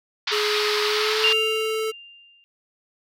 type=band-pass noise; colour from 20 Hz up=white; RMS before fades=-25 dBFS; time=0.27-1.33 s; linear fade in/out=5 ms; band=890 to 5000 Hz; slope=48 dB/octave
type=tone with pitch glide; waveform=square; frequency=420.6 to 439 Hz; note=G#4 to A4; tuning=+22 to -4 cents; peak=-24 dBFS; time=0.31-1.92 s; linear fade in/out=20 ms; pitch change=+74 cents; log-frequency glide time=0.86-1.3 s
type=tone with exponential decay; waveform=sine; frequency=2794 Hz; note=F7; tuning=in tune; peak=-15 dBFS; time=1.24-2.44 s; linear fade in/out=0 ms; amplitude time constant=260 ms
effects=none